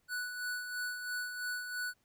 square tone with tremolo, 1480 Hz, F#6, in tune, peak -35 dBFS, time 0.08-1.94 s, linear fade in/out 50 ms, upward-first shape sine, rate 3 Hz, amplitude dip 50%, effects pink hiss -75 dBFS RMS until 2.04 s

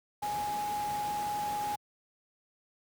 sine tone in noise, 831 Hz, G#5, 1 cent sharp, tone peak -31 dBFS, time 0.22-1.76 s, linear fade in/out 10 ms, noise pink, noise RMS -42 dBFS, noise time 0.22-1.76 s, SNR +8 dB, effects high-pass 100 Hz 12 dB/octave

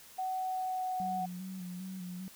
sine tone with pitch glide, 750 to 741 Hz, F#5 to F#5, +23 to +2 cents, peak -32 dBFS, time 0.18-1.26 s, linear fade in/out 10 ms, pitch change -21 cents, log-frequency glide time 0.33-0.99 s
sine tone with vibrato, 183.8 Hz, F#3, 11 cents flat, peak -39 dBFS, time 1-2.28 s, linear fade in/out 0 ms, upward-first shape square, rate 2.5 Hz, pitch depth 41 cents each way
effects white hiss -55 dBFS RMS until 2.35 s

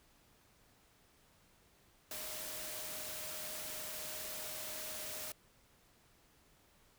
sine tone in noise, 620 Hz, D#5, 6 cents flat, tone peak -53 dBFS, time 2.11-5.32 s, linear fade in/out 2 ms, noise white, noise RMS -44 dBFS, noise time 2.11-5.32 s, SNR -12 dB, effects pink hiss -68 dBFS RMS until 6.98 s

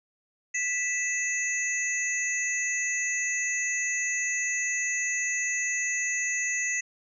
sine tone cluster, 1975 / 2621 / 6200 / 6720 Hz, B6 / E7 / G8 / G#8, 0 / -11 / -20 / +19 cents, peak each -29 / -33 / -33 / -33 dBFS, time 0.54-6.81 s, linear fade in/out 10 ms, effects none

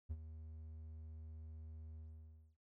triangle tone with ADSR envelope, 78.9 Hz, D#2, 25 cents sharp, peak -36 dBFS, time 0.09-2.57 s, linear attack 22 ms, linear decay 46 ms, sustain -11 dB, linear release 590 ms, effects none

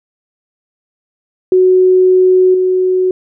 sine tone with level steps, 370 Hz, F#4, in tune, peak -5 / -9 dBFS, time 1.52-3.11 s, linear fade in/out 2 ms, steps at 2.54 s, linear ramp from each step 5 ms, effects none

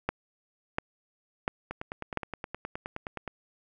two click trains, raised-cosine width 0.5 ms, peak -12 / -20 dBFS, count 4 / 16, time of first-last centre 0.09-2.173 / 1.71-3.277 s, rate 1.44 / 9.57 Hz, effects none

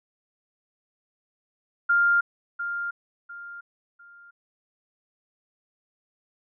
sine tone with echo, 1400 Hz, F6, 4 cents sharp, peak -17 dBFS, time 1.89-2.21 s, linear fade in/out 10 ms, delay 700 ms, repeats 3, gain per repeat -10 dB, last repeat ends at 4.31 s, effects none

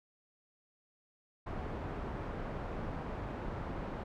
pink low-pass noise, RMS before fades -40 dBFS, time 1.46-4.04 s, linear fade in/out 10 ms, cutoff 1200 Hz, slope 12 dB/octave, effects none

